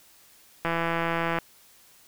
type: click train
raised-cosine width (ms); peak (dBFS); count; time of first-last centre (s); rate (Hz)
0.5; -12; 124; 0.65-1.387; 167
effects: white hiss -56 dBFS RMS until 2.07 s